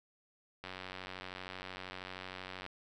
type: click train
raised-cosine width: 0.3 ms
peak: -27 dBFS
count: 189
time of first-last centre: 0.64-2.664 s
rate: 92.9 Hz
effects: none